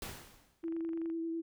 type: noise with exponential decay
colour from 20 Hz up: pink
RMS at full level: -40 dBFS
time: 0.02-0.67 s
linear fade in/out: 2 ms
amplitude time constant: 140 ms
type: tone with vibrato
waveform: sine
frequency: 329.6 Hz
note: E4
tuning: in tune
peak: -34 dBFS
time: 0.63-1.42 s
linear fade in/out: 20 ms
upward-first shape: sine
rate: 9.9 Hz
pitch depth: 16 cents each way
type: click train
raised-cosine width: 0.5 ms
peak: -40 dBFS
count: 12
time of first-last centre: 0.64-1.1 s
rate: 23.9 Hz
effects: none